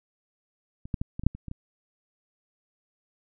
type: clicks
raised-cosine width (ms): 5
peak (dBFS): -27 / -15 / -16 / -21 / -23 / -6 / -27 / -25 / -23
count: 9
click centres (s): 0.855 / 0.942 / 1.015 / 1.195 / 1.236 / 1.266 / 1.35 / 1.483 / 1.514
effects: none